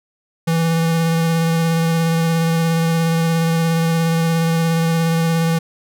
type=tone with vibrato; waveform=square; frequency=164.81 Hz; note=E3; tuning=in tune; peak=-15 dBFS; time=0.47-5.59 s; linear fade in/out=10 ms; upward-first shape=sine; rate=17 Hz; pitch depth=15 cents each way; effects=none